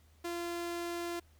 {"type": "tone", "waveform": "sawtooth", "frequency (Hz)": 344.1, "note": "F4", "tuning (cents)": -26, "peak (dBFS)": -32, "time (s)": [0.24, 1.2], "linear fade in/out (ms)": 10, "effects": ["added 78 Hz sine -61 dBFS peak until 1.39 s", "pink hiss -69 dBFS RMS until 1.39 s"]}